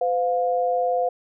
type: tone pair together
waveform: sine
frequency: 509 / 706.7 Hz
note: C5 / F5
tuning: -48 / +20 cents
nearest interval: tritone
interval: 568 cents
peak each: -22 dBFS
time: 0.01-1.09 s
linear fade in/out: 5 ms
effects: none